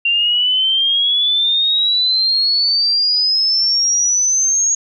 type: exponential sweep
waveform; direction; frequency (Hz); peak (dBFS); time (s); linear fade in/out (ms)
sine; up; 2760 to 6645; -12; 0.05-4.75; 5
effects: none